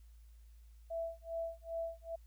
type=tone with tremolo; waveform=sine; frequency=663 Hz; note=E5; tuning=10 cents sharp; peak=-35 dBFS; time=0.9-2.16 s; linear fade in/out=10 ms; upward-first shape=sine; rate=2.5 Hz; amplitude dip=100%; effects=added 56 Hz sine -55 dBFS peak until 2.26 s + white hiss -75 dBFS RMS until 2.26 s